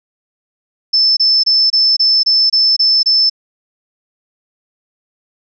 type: tone bursts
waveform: sine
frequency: 5274 Hz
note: E8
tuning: in tune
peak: -8 dBFS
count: 9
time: 0.93-3.298 s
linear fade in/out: 10 ms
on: 240 ms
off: 26 ms
effects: none